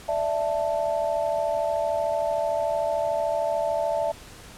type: chord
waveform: sine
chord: D suspended second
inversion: none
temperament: just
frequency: 587.3 / 660.7 / 881 Hz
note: D5 / E5 / A5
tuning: 0 / +4 / +2 cents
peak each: -27 / -25 / -30 dBFS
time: 0.08-4.12 s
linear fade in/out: 10 ms
effects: pink hiss -45 dBFS RMS until 4.57 s + low-pass 11000 Hz 12 dB/octave

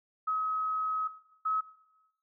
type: tone pair in turn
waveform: sine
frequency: 1275 / 1282.4 Hz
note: D#6 / E6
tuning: +42 / -48 cents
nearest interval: unison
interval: 10 cents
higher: second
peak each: -27 dBFS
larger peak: neither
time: 0.27-1.08 / 1.45-1.61 s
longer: first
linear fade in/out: 10 ms
effects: noise-tail reverb RT60 1.0 s tail -17 dB re dry

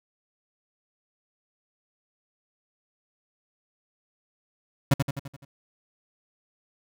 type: tone with echo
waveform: 35% pulse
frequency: 138.59 Hz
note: C#3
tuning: in tune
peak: -14 dBFS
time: 4.91-4.94 s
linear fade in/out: 5 ms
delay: 85 ms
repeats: 6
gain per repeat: -5 dB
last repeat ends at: 5.45 s
effects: none

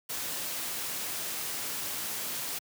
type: noise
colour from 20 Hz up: white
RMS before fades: -35 dBFS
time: 0.09-2.59 s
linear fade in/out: 10 ms
effects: high-pass 100 Hz 12 dB/octave

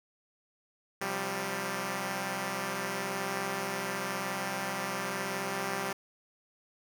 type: chord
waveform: 5% pulse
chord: C suspended fourth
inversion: none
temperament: equal with one note detuned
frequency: 130.81 / 176.95 / 196 Hz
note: C3 / F3 / G3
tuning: 0 / +23 / 0 cents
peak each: -29 / -27 / -23 dBFS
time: 1.01-5.93 s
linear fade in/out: 5 ms
effects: none

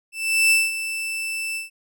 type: tone with ADSR envelope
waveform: 40% pulse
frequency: 2651 Hz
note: E7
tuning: 9 cents sharp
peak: -12 dBFS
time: 0.12-1.7 s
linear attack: 390 ms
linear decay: 200 ms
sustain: -12 dB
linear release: 140 ms
effects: none

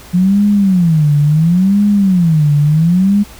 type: tone with vibrato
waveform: sine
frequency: 173.3 Hz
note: F3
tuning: 13 cents flat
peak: -7 dBFS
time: 0.13-3.24 s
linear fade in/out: 20 ms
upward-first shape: sine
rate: 0.72 Hz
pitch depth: 300 cents each way
effects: added 60 Hz sine -39 dBFS peak until 3.39 s + pink hiss -37 dBFS RMS until 3.39 s

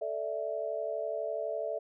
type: chord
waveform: sine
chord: A suspended fourth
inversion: none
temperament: equal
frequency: 440 / 587.3 / 659.3 Hz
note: A4 / D5 / E5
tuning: 0 / 0 / 0 cents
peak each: -38 / -36 / -35 dBFS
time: 0.01-1.79 s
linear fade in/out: 10 ms
effects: none

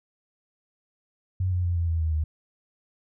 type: tone with pitch steps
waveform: sine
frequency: 92.7 / 89.96 / 87.3 / 84.71 / 82.21 / 79.77 / 77.41 Hz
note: F#2 / F#2 / F2 / E2 / E2 / D#2 / D#2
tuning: +4 / -48 / 0 / +48 / -4 / +44 / -8 cents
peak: -22 dBFS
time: 1.4-2.24 s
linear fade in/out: 5 ms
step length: 120 ms
effects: none

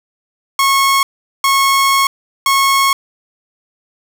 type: tone bursts at uneven times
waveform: sawtooth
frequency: 1094 Hz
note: C#6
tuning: 23 cents flat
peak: -6 dBFS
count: 3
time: 0.59-1.03 / 1.44-2.07 / 2.46-2.93 s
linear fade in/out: 2 ms
effects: none

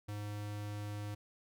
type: tone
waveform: square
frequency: 103.83 Hz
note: G#2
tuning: in tune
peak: -40 dBFS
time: 0.08-1.15 s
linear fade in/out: 10 ms
effects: none

